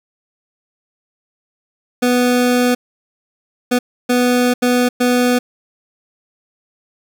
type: tone bursts at uneven times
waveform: 25% pulse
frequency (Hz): 246.9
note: B3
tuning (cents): 0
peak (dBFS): -8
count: 5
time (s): 2.02-2.75 / 3.71-3.79 / 4.09-4.54 / 4.62-4.89 / 5-5.39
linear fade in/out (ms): 10
effects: none